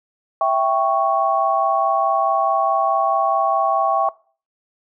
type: chord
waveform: sine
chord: C# diminished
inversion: first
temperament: equal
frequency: 659.3 / 784 / 1108.7 Hz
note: E5 / G5 / C#6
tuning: 0 / 0 / 0 cents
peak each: -19 dBFS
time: 0.41-4.09 s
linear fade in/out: 2 ms
effects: noise-tail reverb RT60 0.4 s tail -21 dB re dry